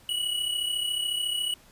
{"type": "tone pair together", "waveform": "square", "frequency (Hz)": [2926, 2960], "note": ["F#7", "F#7"], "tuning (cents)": [-20, 0], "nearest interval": "unison", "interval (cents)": 20, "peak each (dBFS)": [-28, -34], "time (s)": [0.09, 1.54], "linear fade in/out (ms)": 2, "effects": ["pink hiss -56 dBFS RMS until 1.71 s", "resampled to 32000 Hz"]}